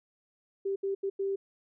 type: tone bursts at uneven times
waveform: sine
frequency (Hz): 392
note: G4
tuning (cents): 0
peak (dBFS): -28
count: 4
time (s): 0.65-0.76 / 0.83-0.95 / 1.03-1.1 / 1.19-1.36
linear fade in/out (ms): 10
effects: none